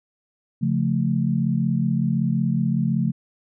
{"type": "chord", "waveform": "sine", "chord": "Db augmented", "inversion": "none", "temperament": "equal", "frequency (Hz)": [138.59, 174.61, 220], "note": ["Db3", "F3", "A3"], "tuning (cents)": [0, 0, 0], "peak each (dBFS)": -23, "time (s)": [0.61, 3.12], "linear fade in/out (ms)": 20, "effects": []}